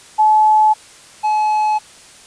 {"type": "tone pair in turn", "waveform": ["sine", "triangle"], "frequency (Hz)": [860, 854.1], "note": ["A5", "G#5"], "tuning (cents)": [-40, 48], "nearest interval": "unison", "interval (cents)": 12, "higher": "first", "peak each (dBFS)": [-8, -11], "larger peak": "first", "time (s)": [[0.18, 0.74], [1.23, 1.79]], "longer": "neither", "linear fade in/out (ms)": 20, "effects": ["white hiss -42 dBFS RMS until 2.26 s", "resampled to 22050 Hz"]}